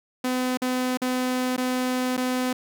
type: tone with dropouts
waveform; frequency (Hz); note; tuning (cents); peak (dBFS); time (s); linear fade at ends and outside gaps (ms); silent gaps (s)
sawtooth; 253.5; B3; +45; -19; 0.24-2.53; 5; 0.573-0.618 / 0.973-1.017 / 1.565-1.578 / 2.168-2.175
effects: none